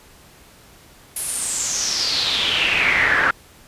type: noise with band-pass filter sweep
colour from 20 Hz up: brown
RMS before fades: -20 dBFS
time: 1.16-3.31 s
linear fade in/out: 5 ms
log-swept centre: 11000 to 1500 Hz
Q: 6
effects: pink hiss -48 dBFS RMS until 3.67 s + resampled to 32000 Hz